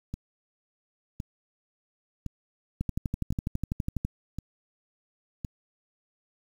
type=two click trains; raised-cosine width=5 ms; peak=-16 / -21 dBFS; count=16 / 6; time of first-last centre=2.81-4.05 / 0.14-5.448 s; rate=12.1 / 0.942 Hz; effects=8-bit